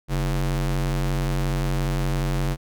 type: ring-modulated tone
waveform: square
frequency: 91.2 Hz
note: F#2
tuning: 24 cents flat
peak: -19 dBFS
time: 0.08-2.57 s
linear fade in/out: 50 ms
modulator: 48.5 Hz
effects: none